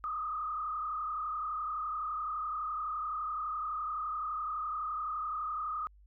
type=tone with frequency modulation; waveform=sine; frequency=1233 Hz; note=D#6; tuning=16 cents flat; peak=-33 dBFS; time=0.04-5.87 s; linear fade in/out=0 ms; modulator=31.8 Hz; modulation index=1.5; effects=added 50 Hz sine -56 dBFS peak until 6.06 s